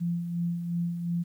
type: tone with tremolo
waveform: sine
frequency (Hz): 171.8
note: F3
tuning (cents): -28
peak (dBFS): -25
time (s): 0-1.24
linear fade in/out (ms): 20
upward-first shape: sine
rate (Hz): 2.8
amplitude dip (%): 50
effects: 10-bit